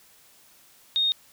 sine tone, 3704 Hz, A#7, 12 cents flat, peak -20 dBFS, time 0.96-1.12 s, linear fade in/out 0 ms, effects white hiss -56 dBFS RMS until 1.32 s

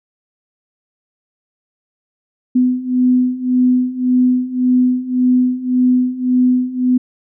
sine beating tone pair, 250.4 / 252.2 Hz, B3 / B3, +24 / +36 cents, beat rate 1.8 Hz, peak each -16 / -13 dBFS, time 2.55-6.98 s, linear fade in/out 10 ms, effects none

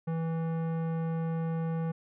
sine tone with tanh clipping, 163.7 Hz, E3, 12 cents flat, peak -31 dBFS, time 0.07-1.92 s, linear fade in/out 10 ms, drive 16 dB, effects none

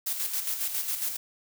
blue noise with tremolo, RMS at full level -29 dBFS, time 0.06-1.17 s, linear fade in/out 10 ms, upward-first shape square, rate 7.3 Hz, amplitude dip 50%, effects none

